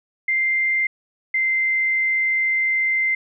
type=tone pair in turn; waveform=sine; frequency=2093 / 2081 Hz; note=C7 / C7; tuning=0 / -10 cents; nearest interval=unison; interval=10 cents; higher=first; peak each=-17 dBFS; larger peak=neither; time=0.28-0.87 / 1.34-3.15 s; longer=second; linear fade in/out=5 ms; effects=none